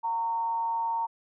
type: tone with frequency modulation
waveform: sine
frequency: 918 Hz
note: A#5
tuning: 27 cents flat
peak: -26 dBFS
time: 0.03-1.07 s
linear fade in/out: 20 ms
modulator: 189 Hz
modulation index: 0.25
effects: none